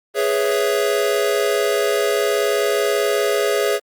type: chord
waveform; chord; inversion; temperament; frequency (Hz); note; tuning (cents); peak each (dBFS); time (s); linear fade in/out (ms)
square; C# minor seventh; second; equal; 415.3 / 493.9 / 554.4 / 659.3; G#4 / B4 / C#5 / E5; 0 / 0 / 0 / 0; -20 / -26 / -23 / -25; 0.14-3.8; 50
effects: Opus 32 kbps